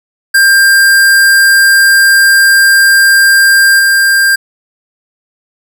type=tone with level steps; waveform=square; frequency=1593 Hz; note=G6; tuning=27 cents sharp; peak=-4 / -6 dBFS; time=0.34-4.36 s; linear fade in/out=10 ms; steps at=3.79 s; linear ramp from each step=5 ms; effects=none